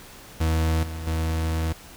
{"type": "tone with level steps", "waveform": "40% pulse", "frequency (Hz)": 80.5, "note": "E2", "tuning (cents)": -41, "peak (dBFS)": [-19, -30, -22], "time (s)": [0.4, 1.73], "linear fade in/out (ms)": 10, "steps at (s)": [0.83, 1.07], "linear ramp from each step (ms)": 2, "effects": ["pink hiss -45 dBFS RMS until 1.96 s"]}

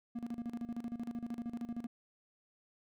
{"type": "tone with tremolo", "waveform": "triangle", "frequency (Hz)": 235.9, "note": "A#3", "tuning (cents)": 21, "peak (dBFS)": -34, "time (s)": [0.15, 1.87], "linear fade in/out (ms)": 10, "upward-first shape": "square", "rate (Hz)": 13, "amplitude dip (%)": 80, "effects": []}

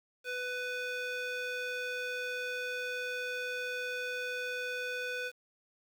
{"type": "tone with band-pass filter", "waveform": "square", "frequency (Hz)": 497.7, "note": "B4", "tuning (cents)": 13, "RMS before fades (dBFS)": -37, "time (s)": [0.24, 5.32], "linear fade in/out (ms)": 50, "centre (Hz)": 2000, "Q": 1.2, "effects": ["9-bit"]}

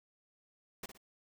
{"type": "noise with echo", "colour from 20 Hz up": "pink", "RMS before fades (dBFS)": -43, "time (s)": [0.83, 0.86], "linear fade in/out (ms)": 5, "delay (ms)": 58, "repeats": 2, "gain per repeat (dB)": -9, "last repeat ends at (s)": 0.976, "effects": []}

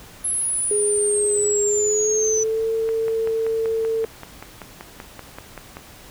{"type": "exponential sweep", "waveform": "sine", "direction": "down", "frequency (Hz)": [11050, 5970], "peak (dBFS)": -20, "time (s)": [0.24, 2.44], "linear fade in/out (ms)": 10}
{"type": "tone with pitch glide", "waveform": "sine", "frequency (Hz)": [414.1, 449], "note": ["G#4", "A4"], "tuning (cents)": [-5, 35], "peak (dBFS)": -19, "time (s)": [0.71, 4.05], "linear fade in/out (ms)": 2, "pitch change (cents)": 140, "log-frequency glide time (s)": [1.65, 2.68]}
{"type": "click train", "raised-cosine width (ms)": 0.5, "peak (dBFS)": -19, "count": 16, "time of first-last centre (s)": [2.89, 5.769], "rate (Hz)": 5.21}
{"effects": ["pink hiss -44 dBFS RMS until 6.1 s"]}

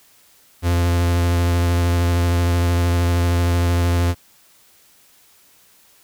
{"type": "tone with vibrato", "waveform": "45% pulse", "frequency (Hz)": 86.7, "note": "F2", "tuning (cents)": -12, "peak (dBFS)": -15, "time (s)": [0.62, 4.15], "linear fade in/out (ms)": 50, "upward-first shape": "sine", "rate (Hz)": 13, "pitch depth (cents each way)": 19, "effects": ["white hiss -53 dBFS RMS until 6.03 s"]}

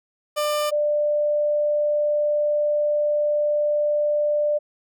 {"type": "tone pair in turn", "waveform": ["30% pulse", "sine"], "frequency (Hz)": [596, 593.2], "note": ["D5", "D5"], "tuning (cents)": [25, 17], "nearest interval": "unison", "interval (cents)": 8, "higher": "first", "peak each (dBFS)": -18, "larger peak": "neither", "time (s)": [[0.36, 0.71], [0.71, 4.59]], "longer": "second", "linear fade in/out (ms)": 20, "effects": []}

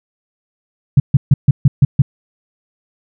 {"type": "tone bursts", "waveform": "sine", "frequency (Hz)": 137.7, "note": "C#3", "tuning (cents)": -11, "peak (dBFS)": -3, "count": 7, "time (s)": [0.97, 2.02], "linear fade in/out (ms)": 5, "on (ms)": 30, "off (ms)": 140, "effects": []}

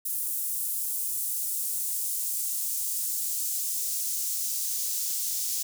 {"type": "noise with high-pass filter sweep", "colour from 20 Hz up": "white", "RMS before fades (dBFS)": -30, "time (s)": [0.05, 5.63], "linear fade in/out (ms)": 10, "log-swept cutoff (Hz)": [10000, 5700], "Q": 1.2, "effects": []}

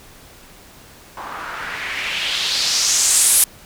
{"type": "noise with low-pass filter sweep", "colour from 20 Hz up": "blue", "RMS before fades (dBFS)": -19, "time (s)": [1.17, 3.44], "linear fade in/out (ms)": 2, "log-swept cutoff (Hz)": [950, 11000], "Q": 2.6, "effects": ["pink hiss -44 dBFS RMS until 3.65 s"]}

